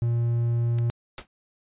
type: tone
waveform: triangle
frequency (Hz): 117.9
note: A#2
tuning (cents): +20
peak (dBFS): -19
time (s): 0.02-0.9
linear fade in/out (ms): 0
type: clicks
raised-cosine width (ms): 0.2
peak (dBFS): -27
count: 2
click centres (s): 0.785 / 0.788
type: noise with exponential decay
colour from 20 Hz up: pink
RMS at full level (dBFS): -31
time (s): 1.18-1.27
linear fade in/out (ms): 1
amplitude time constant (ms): 19
effects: resampled to 8000 Hz